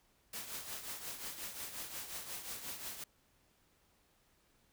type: noise with tremolo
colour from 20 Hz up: white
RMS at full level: -42 dBFS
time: 0.33-3.04 s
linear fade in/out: 5 ms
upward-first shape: triangle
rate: 5.6 Hz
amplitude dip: 65%
effects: pink hiss -72 dBFS RMS until 4.72 s